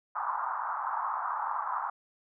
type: band-pass noise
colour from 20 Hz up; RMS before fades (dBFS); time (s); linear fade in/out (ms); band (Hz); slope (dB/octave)
pink; -33; 0.15-1.9; 5; 840 to 1300; 48
effects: none